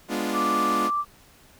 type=chord; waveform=sawtooth; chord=G# diminished seventh; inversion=none; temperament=equal; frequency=207.7 / 246.9 / 293.7 / 349.2 Hz; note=G#3 / B3 / D4 / F4; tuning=0 / 0 / 0 / 0 cents; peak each=-27 dBFS; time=0.08-0.91 s; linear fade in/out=50 ms
type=tone; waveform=sine; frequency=1173 Hz; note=D6; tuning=2 cents flat; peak=-22 dBFS; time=0.32-1.05 s; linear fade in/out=50 ms
effects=pink hiss -54 dBFS RMS until 1.59 s